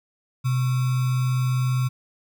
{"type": "tone with sample-and-hold", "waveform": "sine", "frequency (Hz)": 127.5, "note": "C3", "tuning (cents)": -44, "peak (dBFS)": -19, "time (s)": [0.44, 1.89], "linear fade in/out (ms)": 20, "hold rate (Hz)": 1225, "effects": []}